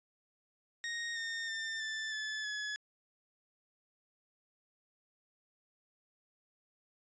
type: tone with pitch steps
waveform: sawtooth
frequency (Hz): 1864.7 / 1830.5 / 1797 / 1764.1 / 1731.8 / 1700.1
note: A#6 / A#6 / A6 / A6 / A6 / G#6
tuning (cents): 0 / -32 / +36 / +4 / -28 / +40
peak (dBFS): -33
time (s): 0.84-2.76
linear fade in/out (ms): 0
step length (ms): 320
effects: resampled to 16000 Hz